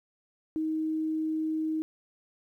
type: tone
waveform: sine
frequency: 314.9 Hz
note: D#4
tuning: 21 cents sharp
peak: -27 dBFS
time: 0.56-1.82 s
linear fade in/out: 0 ms
effects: 11-bit